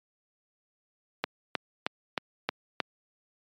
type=click train; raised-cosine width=0.3 ms; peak=-10 dBFS; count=6; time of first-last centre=1.24-2.803 s; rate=3.2 Hz; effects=high-pass 200 Hz 12 dB/octave + MP3 96 kbps